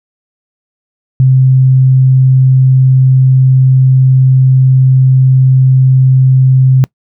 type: tone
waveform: sine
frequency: 130.81 Hz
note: C3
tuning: in tune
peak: -3 dBFS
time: 1.2-6.84 s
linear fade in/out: 0 ms
effects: noise-tail reverb RT60 0.1 s tail -24 dB re dry